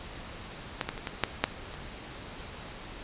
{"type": "clicks", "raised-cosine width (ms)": 0.3, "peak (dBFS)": [-12, -14, -22, -16, -7, -6, -28], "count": 7, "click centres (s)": [0.812, 0.89, 0.978, 1.072, 1.237, 1.44, 1.74], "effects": ["pink hiss -43 dBFS RMS until 3.03 s", "resampled to 8000 Hz"]}